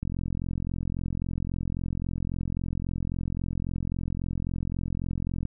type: click train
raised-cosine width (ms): 5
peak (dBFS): -18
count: 238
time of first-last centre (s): 0.03-5.453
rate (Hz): 43.7
effects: none